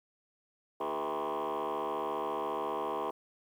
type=tone with frequency modulation; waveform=sine; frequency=724 Hz; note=F#5; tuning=38 cents flat; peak=-29 dBFS; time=0.8-3.11 s; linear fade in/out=10 ms; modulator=74.5 Hz; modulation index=5.2; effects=tanh soft clip ceiling -31 dBFS + 10-bit